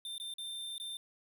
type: tone with dropouts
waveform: square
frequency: 3587 Hz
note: A7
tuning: 33 cents sharp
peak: -40 dBFS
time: 0.05-0.97 s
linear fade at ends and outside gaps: 2 ms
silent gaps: 0.181-0.199 / 0.339-0.383 / 0.781-0.799 s
effects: 13-bit